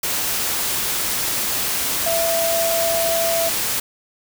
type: tone in noise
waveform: sine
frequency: 667 Hz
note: E5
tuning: 20 cents sharp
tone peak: -19 dBFS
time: 2.06-3.49 s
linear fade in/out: 5 ms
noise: white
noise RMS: -22 dBFS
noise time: 0.03-3.8 s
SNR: 0 dB
effects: none